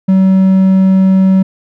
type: tone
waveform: triangle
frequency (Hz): 190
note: F#3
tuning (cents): +46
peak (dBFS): -3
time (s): 0.08-1.43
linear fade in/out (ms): 10
effects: none